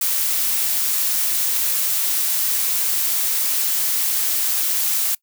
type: noise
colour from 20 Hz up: blue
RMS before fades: -20 dBFS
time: 0.01-5.15 s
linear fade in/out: 5 ms
effects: noise-tail reverb RT60 0.1 s tail -23 dB re dry